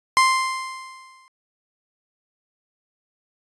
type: tone with exponential decay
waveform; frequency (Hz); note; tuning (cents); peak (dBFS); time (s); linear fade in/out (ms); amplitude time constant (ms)
30% pulse; 1046.5; C6; 0; -9; 0.17-1.28; 0; 240
effects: resampled to 24000 Hz